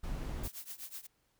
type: noise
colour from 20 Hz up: brown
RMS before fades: -38 dBFS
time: 0.03-0.48 s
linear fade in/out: 10 ms
type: noise with tremolo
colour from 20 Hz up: blue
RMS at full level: -42 dBFS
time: 0.43-1.07 s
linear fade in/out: 10 ms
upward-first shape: triangle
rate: 8 Hz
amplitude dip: 95%
effects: pink hiss -75 dBFS RMS until 1.39 s